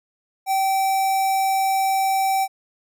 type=tone with notch filter; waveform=square; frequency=773 Hz; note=G5; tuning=24 cents flat; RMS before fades=-20 dBFS; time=0.46-2.48 s; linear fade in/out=50 ms; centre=3300 Hz; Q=1.1; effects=none